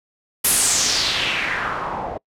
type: noise with low-pass filter sweep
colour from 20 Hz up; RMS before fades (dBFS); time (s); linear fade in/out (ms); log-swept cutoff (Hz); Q
white; -21; 0.44-2.18; 10; 12000 to 620; 3.1
effects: noise-tail reverb RT60 0.1 s tail -26 dB re dry